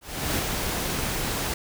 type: noise with ADSR envelope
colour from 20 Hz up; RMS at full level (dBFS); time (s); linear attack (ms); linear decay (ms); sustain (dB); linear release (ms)
pink; -25; 0.01-1.54; 350; 61; -3; 4
effects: none